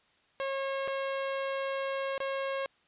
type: tone with dropouts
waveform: sawtooth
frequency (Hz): 543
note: C#5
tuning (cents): -36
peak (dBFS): -27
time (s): 0.4-2.66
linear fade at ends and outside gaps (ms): 0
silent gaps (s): 0.876-0.88 / 2.179-2.203
effects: white hiss -67 dBFS RMS until 2.87 s + resampled to 8000 Hz